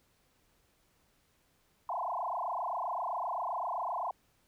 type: tone with frequency modulation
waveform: sine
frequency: 861 Hz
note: A5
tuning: 38 cents flat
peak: -32 dBFS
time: 1.89-4.11 s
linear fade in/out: 2 ms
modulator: 27.7 Hz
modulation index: 6.9
effects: pink hiss -71 dBFS RMS until 4.47 s